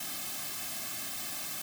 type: noise with comb filter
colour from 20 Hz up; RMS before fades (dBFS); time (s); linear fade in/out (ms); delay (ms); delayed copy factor
white; -38; 0-1.62; 5; 2.1; -1
effects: none